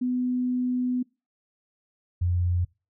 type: tone pair in turn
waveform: sine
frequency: 250 / 88.39 Hz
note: B3 / F2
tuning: +21 / +21 cents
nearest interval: octave + tritone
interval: 1800 cents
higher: first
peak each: -23 / -21 dBFS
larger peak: second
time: 0.01-1.03 / 2.21-2.65 s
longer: first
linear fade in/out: 10 ms
effects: noise-tail reverb RT60 0.3 s tail -25 dB re dry